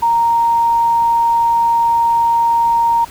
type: tone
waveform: sine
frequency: 930 Hz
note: A#5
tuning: 4 cents flat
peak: -10 dBFS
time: 0.02-3.05 s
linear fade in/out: 10 ms
effects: pink hiss -37 dBFS RMS until 3.1 s